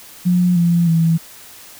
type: tone with pitch steps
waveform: sine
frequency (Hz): 178.6 / 171.32 / 164.35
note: F3 / F3 / E3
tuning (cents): +39 / -33 / -5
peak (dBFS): -11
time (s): 0.25-1.18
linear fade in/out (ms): 20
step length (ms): 310
effects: white hiss -40 dBFS RMS until 1.79 s